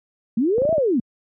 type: linear two-way sweep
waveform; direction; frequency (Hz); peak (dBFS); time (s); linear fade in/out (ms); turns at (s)
sine; up then down; 207.1 to 672 to 207.1; -16; 0.37-1; 5; 0.73
type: clicks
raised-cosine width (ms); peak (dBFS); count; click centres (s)
2; -15; 6; 0.582 / 0.619 / 0.652 / 0.691 / 0.727 / 0.781
effects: high-pass 80 Hz 12 dB/octave